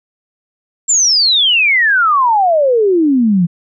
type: exponential sweep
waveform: sine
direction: down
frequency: 7500 to 164.81 Hz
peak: -8 dBFS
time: 0.88-3.47 s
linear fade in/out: 20 ms
effects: none